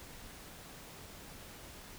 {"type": "silence", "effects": ["pink hiss -51 dBFS RMS until 1.98 s"]}